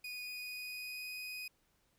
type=tone with pitch glide; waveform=30% pulse; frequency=2473 to 2497 Hz; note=D#7 to D#7; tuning=-11 to +6 cents; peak=-39 dBFS; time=0.04-1.48 s; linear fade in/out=5 ms; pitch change=+17 cents; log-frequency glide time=0.24-1.1 s; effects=pink hiss -75 dBFS RMS until 1.98 s